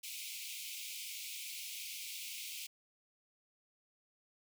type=high-pass noise; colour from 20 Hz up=pink; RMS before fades=-45 dBFS; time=0.03-2.67 s; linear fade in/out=10 ms; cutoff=2200 Hz; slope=96 dB/octave; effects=none